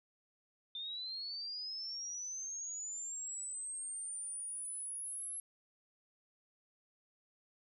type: linear sweep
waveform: sine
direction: up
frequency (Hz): 3570 to 11100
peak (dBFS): -40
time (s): 0.75-5.4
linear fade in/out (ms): 2
effects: none